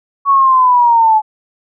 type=linear sweep; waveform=sine; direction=down; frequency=1121 to 853 Hz; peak=-6 dBFS; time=0.25-1.22 s; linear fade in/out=50 ms; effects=none